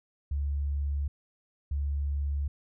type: tone pair in turn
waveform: sine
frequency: 71.2 / 71.2 Hz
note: C#2 / C#2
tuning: +47 / +47 cents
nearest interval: unison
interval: 0 cents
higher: neither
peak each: -27 dBFS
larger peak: neither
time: 0.31-1.08 / 1.71-2.48 s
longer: neither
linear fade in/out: 5 ms
effects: none